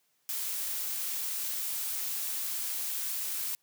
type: noise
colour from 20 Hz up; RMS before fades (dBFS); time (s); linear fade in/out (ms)
blue; -34; 0.29-3.55; 0
effects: white hiss -73 dBFS RMS until 3.62 s + high-pass 100 Hz 12 dB/octave